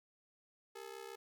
sawtooth ring-modulated tone, 428.8 Hz, A4, 45 cents flat, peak -40 dBFS, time 0.75-1.16 s, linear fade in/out 10 ms, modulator 33.2 Hz, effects none

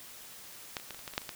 clicks, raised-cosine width 0.2 ms, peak -16 / -29 / -23 / -29 / -30 / -22 / -26 / -12 / -29 / -20 dBFS, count 10, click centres 0.768 / 0.799 / 0.907 / 0.946 / 0.992 / 1.078 / 1.137 / 1.179 / 1.218 / 1.292 s, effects white hiss -49 dBFS RMS until 1.35 s

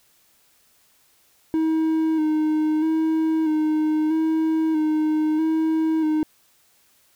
triangle tone with vibrato, 313.9 Hz, D#4, 15 cents sharp, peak -16 dBFS, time 1.54-6.23 s, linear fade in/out 0 ms, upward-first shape square, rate 0.78 Hz, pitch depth 27 cents each way, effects white hiss -60 dBFS RMS until 7.15 s

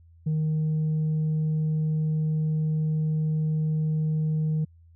sine tone, 155.56 Hz, D#3, in tune, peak -20 dBFS, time 0.26-4.65 s, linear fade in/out 10 ms, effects tanh soft clip ceiling -21 dBFS + added 83 Hz sine -51 dBFS peak until 4.95 s

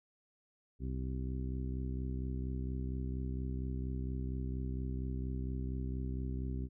harmonic tone, 64.3 Hz, C2, 30 cents flat, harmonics 1 / 2 / 3 / 4 / 5 / 6, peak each -37 / -41 / -46 / -45 / -52 / -51 dBFS, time 0.79-6.69 s, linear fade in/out 50 ms, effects none

